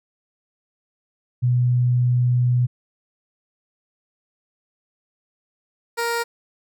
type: tone pair in turn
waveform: sine / 15% pulse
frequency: 123.47 / 467.9 Hz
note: B2 / A#4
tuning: 0 / +6 cents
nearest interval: octave + major seventh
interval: 2306 cents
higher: second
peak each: -15 dBFS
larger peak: neither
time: 1.42-2.67 / 5.97-6.24 s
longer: first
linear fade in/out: 20 ms
effects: none